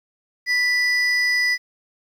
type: tone pair together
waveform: triangle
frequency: 1975.5 / 4978 Hz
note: B6 / D#8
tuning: 0 / 0 cents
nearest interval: octave + major third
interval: 1600 cents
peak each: -15 / -23 dBFS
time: 0.46-1.58 s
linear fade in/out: 50 ms
effects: tanh soft clip ceiling -11 dBFS + 9-bit